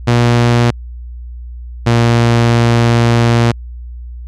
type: tone pair in turn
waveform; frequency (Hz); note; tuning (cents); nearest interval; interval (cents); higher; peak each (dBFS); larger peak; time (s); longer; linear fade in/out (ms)
sawtooth; 119.5 / 117.51; A#2 / A#2; +43 / +14; unison; 29; first; -4; neither; 0.07-0.71 / 1.86-3.52; second; 10
effects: added 60 Hz sine -25 dBFS peak until 4.27 s + low-pass 6000 Hz 12 dB/octave